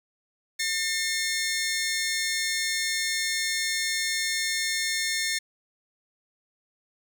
15% pulse tone pair together, 1800 / 2152 Hz, A6 / C7, +39 / +48 cents, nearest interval minor third, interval 309 cents, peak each -22 dBFS, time 0.59-5.39 s, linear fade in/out 10 ms, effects none

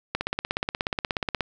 click train, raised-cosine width 0.3 ms, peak -9 dBFS, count 22, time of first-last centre 0.15-1.407 s, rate 16.7 Hz, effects none

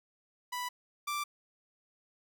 sawtooth tone pair in turn, 987.8 / 1174.7 Hz, B5 / D6, 0 / 0 cents, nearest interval minor third, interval 300 cents, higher second, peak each -31 / -29 dBFS, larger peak second, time 0.52-0.69 / 1.07-1.24 s, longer neither, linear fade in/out 10 ms, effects none

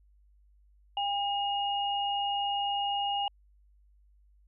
sine tone pair together, 803.7 / 2864 Hz, G5 / F7, +43 / +43 cents, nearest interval octave + minor seventh, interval 2200 cents, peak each -29 / -33 dBFS, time 0.97-3.28 s, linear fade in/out 2 ms, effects added 50 Hz sine -59 dBFS peak until 4.47 s

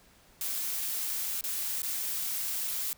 blue noise with dropouts, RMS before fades -33 dBFS, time 0.41-2.93 s, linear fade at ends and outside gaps 1 ms, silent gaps 1.41-1.439 / 1.82-1.831 s, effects pink hiss -60 dBFS RMS until 2.97 s

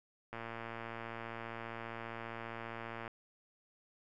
click train, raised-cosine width 0.5 ms, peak -28 dBFS, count 317, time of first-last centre 0.33-3.078 s, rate 115 Hz, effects none

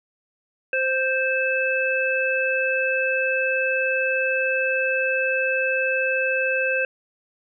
harmonic tone, 523.3 Hz, C5, in tune, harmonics 1 / 3 / 5, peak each -24 / -24 / -24 dBFS, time 0.73-6.85 s, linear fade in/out 2 ms, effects none

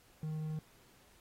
triangle tone, 155.56 Hz, D#3, in tune, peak -34 dBFS, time 0.23-0.59 s, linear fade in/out 2 ms, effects pink hiss -65 dBFS RMS until 1.2 s + AAC 48 kbps

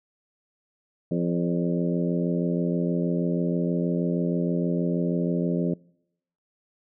harmonic tone with a mistuned harmonic, 86.3 Hz, F2, 20 cents flat, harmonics 2 / 3 / 4 / 5 / 6 / 7, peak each -25 / -29 / -31 / -33 / -35 / -36 dBFS, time 1.11-5.74 s, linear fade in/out 5 ms, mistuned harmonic 6, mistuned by +43 cents, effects noise-tail reverb RT60 0.8 s tail -26 dB re dry

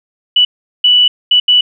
sine tone bursts at uneven times, 2960 Hz, F#7, in tune, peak -5 dBFS, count 4, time 0.36-0.45 / 0.84-1.08 / 1.31-1.4 / 1.48-1.61 s, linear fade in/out 5 ms, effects none

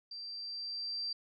sine tone with level ramp, 4699 Hz, D8, in tune, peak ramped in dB -42 to -34 dBFS, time 0.11-1.13 s, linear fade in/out 5 ms, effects none

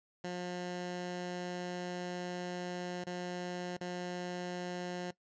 15% pulse tone with dropouts, 178.5 Hz, F3, 38 cents sharp, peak -31 dBFS, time 0.24-5.11 s, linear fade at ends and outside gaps 5 ms, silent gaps 3.04-3.067 / 3.769-3.809 s, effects noise-tail reverb RT60 0.1 s tail -19 dB re dry + resampled to 16000 Hz

